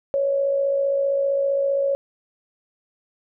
sine tone with amplitude modulation, 555 Hz, C#5, 2 cents sharp, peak -16 dBFS, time 0.14-1.95 s, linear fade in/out 0 ms, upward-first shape sine, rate 55.3 Hz, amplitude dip 45%, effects none

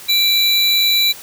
square tone pair together, 2349 / 3951 Hz, D7 / B7, 0 / 0 cents, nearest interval major sixth, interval 900 cents, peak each -21 / -13 dBFS, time 0.08-1.13 s, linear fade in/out 20 ms, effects white hiss -36 dBFS RMS until 1.22 s

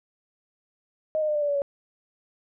sine tone with pitch steps, 624 / 613.3 / 602.7 / 592.4 / 582.2 / 572.2 / 562.4 Hz, D#5 / D#5 / D5 / D5 / D5 / D5 / C#5, +5 / -25 / +45 / +15 / -15 / -45 / +25 cents, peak -22 dBFS, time 1.15-1.619 s, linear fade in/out 0 ms, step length 67 ms, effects none

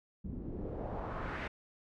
pink noise with low-pass filter sweep, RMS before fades -40 dBFS, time 0.24-1.48 s, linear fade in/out 10 ms, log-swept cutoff 200 to 2200 Hz, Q 1.7, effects none

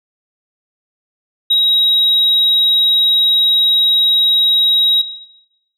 sine tone, 3820 Hz, A#7, 42 cents sharp, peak -7 dBFS, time 1.5-5.02 s, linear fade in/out 10 ms, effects noise-tail reverb RT60 0.9 s tail -17 dB re dry + tanh soft clip ceiling -6 dBFS

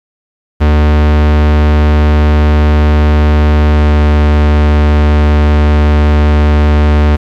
45% pulse tone with pitch glide, 75 to 74.57 Hz, D2 to D2, +37 to +27 cents, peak -5 dBFS, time 0.6-7.17 s, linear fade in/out 20 ms, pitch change -10 cents, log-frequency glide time 3.73-3.93 s, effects low-pass 3000 Hz 12 dB/octave + 7-bit

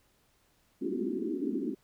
white band-pass noise, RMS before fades -33 dBFS, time 0.81-1.75 s, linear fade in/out 10 ms, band 200 to 390 Hz, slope 96 dB/octave, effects pink hiss -69 dBFS RMS until 1.83 s

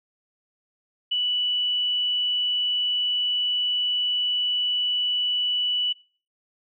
sine tone, 2960 Hz, F#7, in tune, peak -21 dBFS, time 1.11-5.93 s, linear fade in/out 10 ms, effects noise-tail reverb RT60 0.4 s tail -22 dB re dry

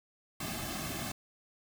pink noise with comb filter, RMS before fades -38 dBFS, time 0.4-1.12 s, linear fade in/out 5 ms, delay 2.1 ms, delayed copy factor -0.85, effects none

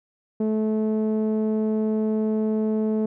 sawtooth tone with low-pass filter, 216.9 Hz, A3, 25 cents flat, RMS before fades -23 dBFS, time 0.4-3.06 s, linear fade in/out 5 ms, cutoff 450 Hz, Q 1.4, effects none

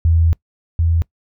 sine tone pair in turn, 82.41 / 83.03 Hz, E2 / E2, 0 / +13 cents, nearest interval unison, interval 13 cents, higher second, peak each -10 / -12 dBFS, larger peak first, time 0.05-0.33 / 0.79-1.02 s, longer first, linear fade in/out 0 ms, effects noise-tail reverb RT60 0.1 s tail -23 dB re dry

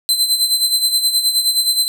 sawtooth tone with tremolo, 4066 Hz, B7, 50 cents sharp, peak -8 dBFS, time 0.09-1.88 s, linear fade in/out 0 ms, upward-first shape sine, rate 9.5 Hz, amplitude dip 65%, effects none

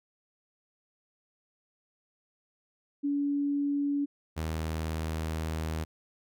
sine / sawtooth tone pair in turn, 285.1 / 79.57 Hz, C#4 / D#2, +49 / +39 cents, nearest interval octave + minor seventh, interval 2210 cents, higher first, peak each -26 / -27 dBFS, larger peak first, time 3.03-4.06 / 4.36-5.85 s, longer second, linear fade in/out 20 ms, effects none

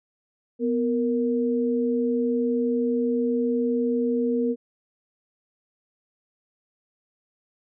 sine tone pair together, 247 / 466.2 Hz, B3 / A#4, 0 / 0 cents, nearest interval major seventh, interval 1100 cents, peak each -23 / -24 dBFS, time 0.59-4.56 s, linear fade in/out 50 ms, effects none

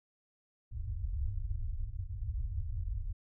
pink low-pass noise, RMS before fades -36 dBFS, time 0.71-3.13 s, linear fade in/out 20 ms, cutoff 110 Hz, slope 96 dB/octave, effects none

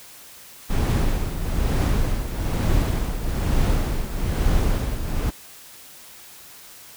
brown noise with tremolo, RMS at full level -18 dBFS, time 0.69-5.31 s, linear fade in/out 20 ms, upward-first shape triangle, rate 1.1 Hz, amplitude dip 70%, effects white hiss -44 dBFS RMS until 6.96 s

